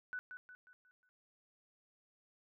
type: tone with echo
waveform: sine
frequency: 1490 Hz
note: F#6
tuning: 12 cents sharp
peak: -39 dBFS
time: 0.13-0.19 s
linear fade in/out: 0 ms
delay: 180 ms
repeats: 5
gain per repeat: -7 dB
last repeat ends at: 1.09 s
effects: none